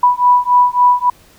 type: beating tone pair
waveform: sine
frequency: 983 / 986.6 Hz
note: B5 / B5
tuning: -8 / -2 cents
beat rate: 3.6 Hz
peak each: -11 dBFS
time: 0.03-1.1 s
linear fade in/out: 5 ms
effects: pink hiss -47 dBFS RMS until 1.38 s